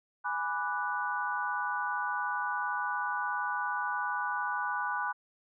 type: chord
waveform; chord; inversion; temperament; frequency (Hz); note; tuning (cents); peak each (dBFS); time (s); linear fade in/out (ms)
sine; G# half-diminished seventh; none; equal; 830.6 / 987.8 / 1174.7 / 1480; G#5 / B5 / D6 / F#6; 0 / 0 / 0 / 0; -37 / -35 / -37 / -34; 0.24-5.13; 20
effects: none